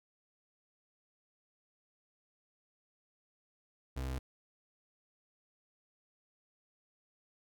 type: tone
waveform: 35% pulse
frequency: 65.41 Hz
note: C2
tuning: in tune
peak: -34 dBFS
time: 3.96-4.19 s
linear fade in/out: 10 ms
effects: none